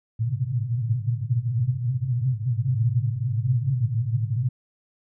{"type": "band-pass noise", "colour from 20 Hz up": "white", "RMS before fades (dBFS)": -24, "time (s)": [0.19, 4.49], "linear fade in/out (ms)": 5, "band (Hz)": [110, 130], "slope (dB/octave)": 96, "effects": []}